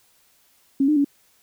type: tone with pitch steps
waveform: sine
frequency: 273.7 / 302.4 / 283.2 Hz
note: C#4 / D#4 / C#4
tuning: -22 / -49 / +37 cents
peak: -15 dBFS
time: 0.8-1.046 s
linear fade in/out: 5 ms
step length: 82 ms
effects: white hiss -60 dBFS RMS until 1.42 s